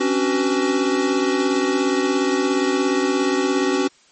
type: tone cluster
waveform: square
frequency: 269.5 / 286.6 / 376.7 / 498.7 Hz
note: C#4 / D4 / F#4 / B4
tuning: -49 / -42 / +31 / +17 cents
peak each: -23 / -24 / -21 / -29 dBFS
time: 0-3.88 s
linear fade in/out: 10 ms
effects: white hiss -54 dBFS RMS until 4.11 s + MP3 32 kbps